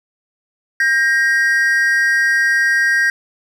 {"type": "tone pair together", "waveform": "triangle", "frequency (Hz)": [1600, 1881], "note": ["G6", "A#6"], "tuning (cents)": [35, 15], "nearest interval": "minor third", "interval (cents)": 280, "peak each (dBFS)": -13, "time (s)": [0.8, 3.1], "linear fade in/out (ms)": 2, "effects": []}